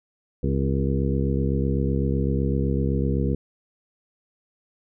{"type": "harmonic tone with a mistuned harmonic", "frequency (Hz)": 67.9, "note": "C#2", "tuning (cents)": -35, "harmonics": [1, 2, 3, 4, 5, 6, 7], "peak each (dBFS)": [-25, -25, -27, -30, -34, -32, -32], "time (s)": [0.43, 3.35], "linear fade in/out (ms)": 5, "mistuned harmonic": 5, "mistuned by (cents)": 33, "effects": []}